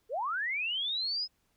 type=linear sweep; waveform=sine; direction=up; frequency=409.9 to 5150 Hz; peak=-30 dBFS; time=0.09-1.28 s; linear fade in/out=50 ms; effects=pink hiss -74 dBFS RMS until 1.56 s